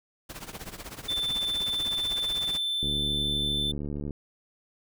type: noise with tremolo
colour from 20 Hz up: pink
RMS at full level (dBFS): -37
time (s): 0.29-2.58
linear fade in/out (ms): 10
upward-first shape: triangle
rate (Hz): 16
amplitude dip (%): 90
type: tone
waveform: triangle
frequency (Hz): 3536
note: A7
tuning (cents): +8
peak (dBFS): -25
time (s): 1.08-3.72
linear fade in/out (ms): 10
type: click train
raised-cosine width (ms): 3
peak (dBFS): -22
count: 94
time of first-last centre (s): 2.83-4.107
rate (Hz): 72.8
effects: none